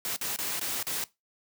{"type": "noise with dropouts", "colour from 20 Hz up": "white", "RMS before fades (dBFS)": -32, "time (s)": [0.05, 1.04], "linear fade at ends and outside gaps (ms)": 1, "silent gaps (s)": [[0.163, 0.212], [0.362, 0.387], [0.596, 0.612], [0.828, 0.868]], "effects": ["noise-tail reverb RT60 0.2 s tail -19 dB re dry", "high-pass 100 Hz 12 dB/octave"]}